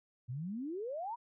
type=exponential sweep; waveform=sine; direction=up; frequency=115.1 to 987.8 Hz; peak=-37 dBFS; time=0.28-1.16 s; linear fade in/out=20 ms; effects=none